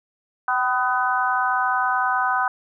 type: harmonic tone with a mistuned harmonic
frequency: 250.5 Hz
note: B3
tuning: 25 cents sharp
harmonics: 3 / 4 / 5 / 6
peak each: -24 / -24 / -24 / -24 dBFS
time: 0.48-2.48 s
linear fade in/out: 2 ms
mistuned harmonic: 3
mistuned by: +29 cents
effects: none